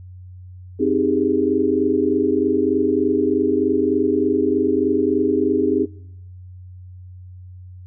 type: chord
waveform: sine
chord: Ab major seventh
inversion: first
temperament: equal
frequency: 261.6 / 311.1 / 392 / 415.3 Hz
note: C4 / Eb4 / G4 / Ab4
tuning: 0 / 0 / 0 / 0 cents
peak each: -21 dBFS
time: 0.79-5.86 s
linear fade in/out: 20 ms
effects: noise-tail reverb RT60 0.8 s tail -23 dB re dry + added 91 Hz sine -36 dBFS peak until 7.86 s